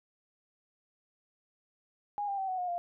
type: tone with pitch steps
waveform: sine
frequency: 822 / 795.4 / 769.6 / 744.7 / 720.6 / 697.2 Hz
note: G#5 / G5 / G5 / F#5 / F#5 / F5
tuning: -18 / +25 / -32 / +11 / -46 / -3 cents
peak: -31 dBFS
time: 2.18-2.78 s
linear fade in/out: 0 ms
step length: 100 ms
effects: none